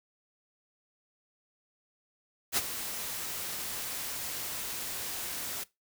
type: noise with ADSR envelope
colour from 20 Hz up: white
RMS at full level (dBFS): -26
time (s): 2.52-5.64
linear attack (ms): 52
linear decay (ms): 31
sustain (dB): -11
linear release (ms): 9
effects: noise-tail reverb RT60 0.2 s tail -20 dB re dry